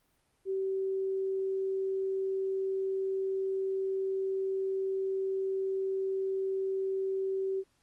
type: tone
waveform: sine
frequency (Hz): 384.3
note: G4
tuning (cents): -34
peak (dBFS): -29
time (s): 0.45-7.64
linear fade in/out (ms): 50
effects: pink hiss -72 dBFS RMS until 7.82 s + Opus 32 kbps